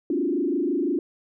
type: tone with frequency modulation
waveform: sine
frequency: 316.1 Hz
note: D#4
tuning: 27 cents sharp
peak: -21 dBFS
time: 0.1-0.99 s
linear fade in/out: 2 ms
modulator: 25.9 Hz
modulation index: 2.1
effects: none